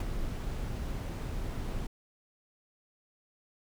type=noise with ADSR envelope; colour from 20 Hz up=brown; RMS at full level=-28 dBFS; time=0-1.87 s; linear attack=4 ms; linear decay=18 ms; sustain=-7 dB; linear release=6 ms; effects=none